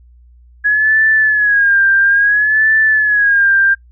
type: tone with vibrato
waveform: sine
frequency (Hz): 1670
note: G#6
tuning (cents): +9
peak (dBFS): -8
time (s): 0.64-3.75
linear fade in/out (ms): 20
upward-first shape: sine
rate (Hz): 0.59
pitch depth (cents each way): 91
effects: noise-tail reverb RT60 0.1 s tail -19 dB re dry + added 60 Hz sine -41 dBFS peak until 3.91 s